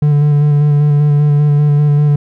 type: tone with vibrato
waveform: triangle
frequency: 146.83 Hz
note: D3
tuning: in tune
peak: -5 dBFS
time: 0.02-2.16 s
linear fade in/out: 5 ms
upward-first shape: square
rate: 5.1 Hz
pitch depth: 17 cents each way
effects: none